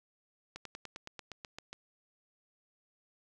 slowing click train, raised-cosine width 0.2 ms, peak -26 dBFS, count 11, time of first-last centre 0.56-1.73 s, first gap 93 ms, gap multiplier 1.05, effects none

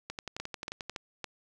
two click trains, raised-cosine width 0.2 ms, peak -19 / -20 dBFS, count 4 / 10, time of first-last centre 0.4-1.243 / 0.1-0.896 s, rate 3.56 / 11.3 Hz, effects none

